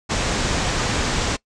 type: low-pass noise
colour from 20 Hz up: pink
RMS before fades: -22 dBFS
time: 0.09-1.37 s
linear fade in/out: 20 ms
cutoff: 8000 Hz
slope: 48 dB/octave
effects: noise-tail reverb RT60 0.1 s tail -22 dB re dry